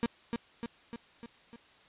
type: tone with echo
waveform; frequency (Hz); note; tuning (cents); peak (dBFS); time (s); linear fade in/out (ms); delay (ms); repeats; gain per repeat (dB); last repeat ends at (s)
35% pulse; 234; A#3; +7; -25; 0.03-0.06; 0; 300; 5; -4; 1.56
effects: white hiss -60 dBFS RMS until 1.88 s + resampled to 8000 Hz